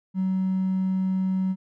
triangle tone with hard clipping, 188.3 Hz, F#3, 31 cents sharp, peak -22 dBFS, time 0.14-1.56 s, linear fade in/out 50 ms, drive 4 dB, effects none

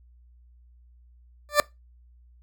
20% pulse tone with exponential growth, 590 Hz, D5, 8 cents sharp, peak -7 dBFS, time 1.49-1.6 s, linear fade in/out 0 ms, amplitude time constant 23 ms, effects noise-tail reverb RT60 0.2 s tail -22 dB re dry + added 60 Hz sine -52 dBFS peak until 2.42 s

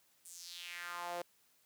sawtooth tone with high-pass filter sweep, 174.61 Hz, F3, in tune, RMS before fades -45 dBFS, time 0.25-1.22 s, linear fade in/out 5 ms, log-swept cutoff 9000 to 520 Hz, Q 3, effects white hiss -71 dBFS RMS until 1.65 s + high-pass 80 Hz 12 dB/octave

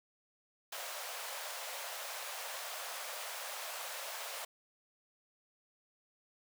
pink high-pass noise, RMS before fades -43 dBFS, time 0.72-4.45 s, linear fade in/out 5 ms, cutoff 530 Hz, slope 48 dB/octave, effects none

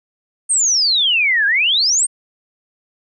sine exponential two-way sweep, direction down then up, 8870 to 1589 to 8870 Hz, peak -12 dBFS, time 0.49-2.07 s, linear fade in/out 20 ms, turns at 1.46 s, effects none

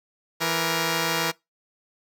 5% pulse tone pair together, 165.88 / 470.8 Hz, E3 / A#4, +11 / +17 cents, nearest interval octave + tritone, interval 1806 cents, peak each -14 dBFS, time 0.4-1.32 s, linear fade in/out 20 ms, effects noise-tail reverb RT60 0.2 s tail -23 dB re dry

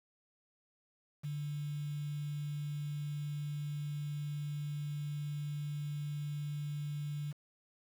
sine tone with quantisation, 146.83 Hz, D3, in tune, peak -36 dBFS, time 1.23-7.33 s, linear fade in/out 20 ms, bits 9, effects none

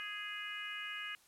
harmonic tone, 415.3 Hz, G#4, in tune, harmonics 3 / 4 / 5 / 6 / 7, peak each -50 / -45 / -47 / -47 / -46 dBFS, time 0-1.15 s, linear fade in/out 0 ms, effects white hiss -66 dBFS RMS until 1.27 s + low-pass 12000 Hz 12 dB/octave

